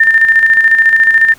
sine tone with tremolo, 1800 Hz, A6, 39 cents sharp, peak -3 dBFS, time 0-1.34 s, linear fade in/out 5 ms, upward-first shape square, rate 14 Hz, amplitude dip 50%, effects pink hiss -41 dBFS RMS until 1.38 s

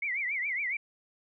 sine tone with vibrato, 2144 Hz, C7, 42 cents sharp, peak -29 dBFS, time 0.02-0.77 s, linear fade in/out 5 ms, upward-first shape triangle, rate 7.2 Hz, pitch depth 200 cents each way, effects none

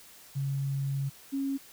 sine tone pair in turn, 137.8 / 273.9 Hz, C#3 / C#4, -10 / -21 cents, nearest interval octave, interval 1189 cents, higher second, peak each -28 dBFS, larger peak neither, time 0.35-1.1 / 1.32-1.58 s, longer first, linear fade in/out 20 ms, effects white hiss -53 dBFS RMS until 1.72 s

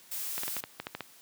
blue noise, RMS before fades -36 dBFS, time 0.11-0.61 s, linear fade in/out 10 ms
clicks, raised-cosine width 0.3 ms, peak -19 dBFS, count 9, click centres 0.38 / 0.434 / 0.48 / 0.567 / 0.639 / 0.8 / 0.869 / 0.95 / 1.007 s
effects white hiss -56 dBFS RMS until 1.21 s + high-pass 100 Hz 12 dB/octave

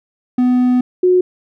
triangle / sine tone pair in turn, 249.6 / 364.2 Hz, B3 / F#4, +19 / -27 cents, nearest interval perfect fifth, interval 654 cents, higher second, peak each -8 dBFS, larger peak neither, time 0.38-0.81 / 1.03-1.21 s, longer first, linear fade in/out 5 ms, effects none

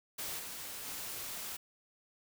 white noise with level steps, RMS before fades -40 / -44 / -42 dBFS, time 0.18-1.57 s, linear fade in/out 10 ms, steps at 0.38 / 0.85 s, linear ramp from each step 20 ms, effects none

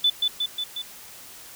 sine tone with echo, 3497 Hz, A7, 11 cents flat, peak -16 dBFS, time 0.04-0.1 s, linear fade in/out 5 ms, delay 180 ms, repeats 4, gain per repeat -3 dB, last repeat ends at 0.82 s, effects white hiss -44 dBFS RMS until 1.55 s

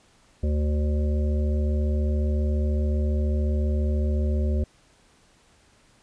harmonic tone, 74.4 Hz, D2, 23 cents sharp, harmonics 1 / 3 / 5 / 7 / 8, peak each -21 / -31 / -35 / -38 / -39 dBFS, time 0.43-4.64 s, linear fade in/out 5 ms, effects pink hiss -59 dBFS RMS until 6.02 s + resampled to 22050 Hz

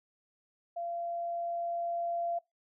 sine tone with level ramp, 686 Hz, F5, 31 cents flat, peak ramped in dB -34 to -30 dBFS, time 0.76-2.39 s, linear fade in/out 10 ms, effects noise-tail reverb RT60 0.2 s tail -23 dB re dry

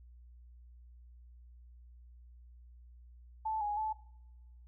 sine tone with pitch steps, 875 / 830 / 868 Hz, A5 / G#5 / A5, -10 / -1 / -24 cents, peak -32 dBFS, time 3.45-3.93 s, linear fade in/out 10 ms, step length 160 ms, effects noise-tail reverb RT60 1.0 s tail -23 dB re dry + added 60 Hz sine -53 dBFS peak until 4.67 s

